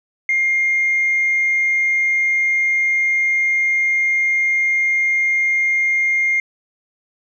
sine tone, 2120 Hz, C7, 22 cents sharp, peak -13 dBFS, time 0.29-6.4 s, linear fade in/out 2 ms, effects tanh soft clip ceiling -10 dBFS

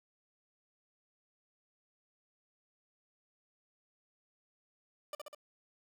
30% pulse tone with echo, 594 Hz, D5, 20 cents sharp, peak -36 dBFS, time 5.13-5.15 s, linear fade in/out 2 ms, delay 66 ms, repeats 3, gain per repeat -3 dB, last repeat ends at 5.348 s, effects none

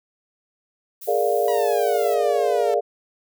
violet noise, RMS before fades -37 dBFS, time 1.01-2.15 s, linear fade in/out 10 ms
sine chord, Bb dominant seventh, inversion third, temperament equal, 415.3 / 466.2 / 587.3 / 698.5 Hz, Ab4 / Bb4 / D5 / F5, 0 / 0 / 0 / 0 cents, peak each -23 dBFS, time 1.07-2.81 s, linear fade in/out 20 ms
sawtooth exponential sweep, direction down, 978 to 440 Hz, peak -27 dBFS, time 1.48-2.74 s, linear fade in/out 0 ms
effects none

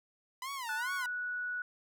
sawtooth tone with vibrato, 987.8 Hz, B5, in tune, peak -34 dBFS, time 0.42-1.06 s, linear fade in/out 2 ms, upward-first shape sine, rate 2.4 Hz, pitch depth 220 cents each way
sine tone, 1471 Hz, F#6, 11 cents flat, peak -34 dBFS, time 0.69-1.62 s, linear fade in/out 2 ms
effects none

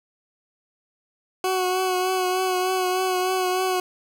20% pulse tone with vibrato, 370 Hz, F#4, in tune, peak -16 dBFS, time 1.44-3.8 s, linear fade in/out 2 ms, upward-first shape triangle, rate 3.3 Hz, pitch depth 29 cents each way, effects none

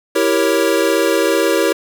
square chord, E diminished seventh, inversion none, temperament equal with one note detuned, 329.6 / 392 / 467.8 / 554.4 Hz, E4 / G4 / Bb4 / Db5, 0 / 0 / +6 / 0 cents, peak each -19 dBFS, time 0.15-1.73 s, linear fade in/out 10 ms, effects 8-bit

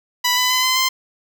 10% pulse tone with pitch steps, 987.8 / 1001 / 1014.4 / 1028 / 1041.7 Hz, B5 / B5 / B5 / C6 / C6, 0 / +23 / +46 / -31 / -8 cents, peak -7 dBFS, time 0.24-0.89 s, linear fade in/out 10 ms, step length 130 ms, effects none

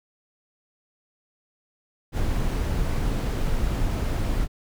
brown noise, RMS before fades -24 dBFS, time 2.12-4.48 s, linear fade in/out 50 ms, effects none

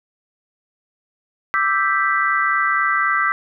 sine chord, E minor seventh, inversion third, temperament equal, 1174.7 / 1318.5 / 1568 / 1975.5 Hz, D6 / E6 / G6 / B6, 0 / 0 / 0 / 0 cents, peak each -21 dBFS, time 1.54-3.32 s, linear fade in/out 0 ms, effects none

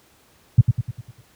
sine tone with echo, 117.8 Hz, A#2, 19 cents sharp, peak -5 dBFS, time 0.58-0.61 s, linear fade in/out 5 ms, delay 100 ms, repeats 6, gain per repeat -6 dB, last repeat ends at 1.21 s, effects pink hiss -56 dBFS RMS until 1.35 s + high-pass 60 Hz 12 dB/octave

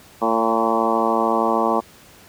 harmonic tone with a mistuned harmonic, 113.2 Hz, A2, 50 cents sharp, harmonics 2 / 3 / 4 / 5 / 6 / 7 / 8 / 9 / 10, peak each -25 / -25 / -25 / -25 / -25 / -25 / -25 / -25 / -25 dBFS, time 0.21-1.81 s, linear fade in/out 20 ms, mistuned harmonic 6, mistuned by +21 cents, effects pink hiss -47 dBFS RMS until 2.28 s + high-pass 60 Hz 12 dB/octave

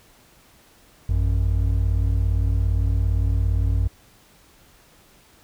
triangle tone pair together, 55 / 92.5 Hz, A1 / F#2, 0 / 0 cents, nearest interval major sixth, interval 900 cents, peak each -18 / -19 dBFS, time 1.09-3.88 s, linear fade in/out 5 ms, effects pink hiss -54 dBFS RMS until 5.43 s

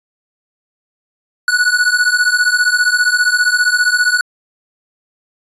square beating tone pair, 1463 / 1478 Hz, F#6 / F#6, -20 / -2 cents, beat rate 15 Hz, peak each -15 / -14 dBFS, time 1.48-4.21 s, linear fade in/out 2 ms, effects resampled to 22050 Hz

